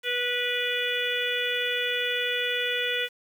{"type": "harmonic tone", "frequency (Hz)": 489.8, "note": "B4", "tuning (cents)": -14, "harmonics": [1, 3, 4, 5, 6, 7], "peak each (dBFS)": [-32, -32, -32, -32, -32, -32], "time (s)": [0.03, 3.09], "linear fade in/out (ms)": 50, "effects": ["8-bit"]}